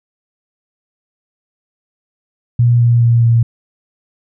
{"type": "tone with pitch steps", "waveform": "sine", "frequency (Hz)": [119.9, 118.73, 117.57, 116.42], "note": ["A#2", "A#2", "A#2", "A#2"], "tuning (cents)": [49, 32, 15, -2], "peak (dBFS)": -7, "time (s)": [2.59, 3.43], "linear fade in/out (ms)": 5, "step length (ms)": 210, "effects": []}